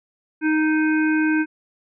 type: harmonic tone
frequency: 311.1 Hz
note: D#4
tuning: in tune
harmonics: 1 / 3 / 5 / 7 / 8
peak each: -17 / -33 / -24 / -36 / -32 dBFS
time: 0.41-1.46 s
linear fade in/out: 50 ms
effects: none